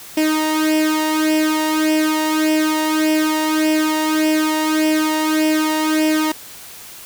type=tone with flanger; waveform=sawtooth; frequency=311.1 Hz; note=D#4; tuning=in tune; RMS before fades=-17 dBFS; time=0.17-6.32 s; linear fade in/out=5 ms; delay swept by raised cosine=0.37 to 1.08 ms; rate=1.7 Hz; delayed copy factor=+0.75; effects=white hiss -37 dBFS RMS until 7.05 s